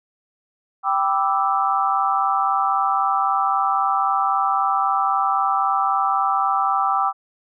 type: chord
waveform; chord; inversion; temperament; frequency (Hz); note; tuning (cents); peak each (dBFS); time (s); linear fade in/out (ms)
sine; E minor seventh; first; equal; 784 / 987.8 / 1174.7 / 1318.5; G5 / B5 / D6 / E6; 0 / 0 / 0 / 0; -21 / -27 / -21 / -23; 0.83-7.13; 50
effects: none